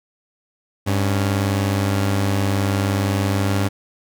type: tone pair together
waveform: sawtooth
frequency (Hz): 99.3 / 278.3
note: G2 / C#4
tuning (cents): +23 / +7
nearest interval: octave + tritone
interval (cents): 1784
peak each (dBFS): -14 / -22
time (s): 0.86-3.69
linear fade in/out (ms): 20
effects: none